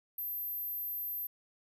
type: tone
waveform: sine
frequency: 12330 Hz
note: G9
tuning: 30 cents flat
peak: -35 dBFS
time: 0.18-1.27 s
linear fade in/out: 5 ms
effects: none